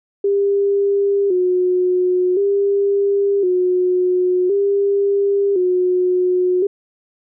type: tone with vibrato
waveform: sine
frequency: 381.3 Hz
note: G4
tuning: 48 cents flat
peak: -13 dBFS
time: 0.24-6.67 s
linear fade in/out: 5 ms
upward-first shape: square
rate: 0.47 Hz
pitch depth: 83 cents each way
effects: none